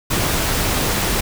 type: noise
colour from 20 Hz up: pink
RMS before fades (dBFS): -19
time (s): 0.1-1.21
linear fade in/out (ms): 10
effects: none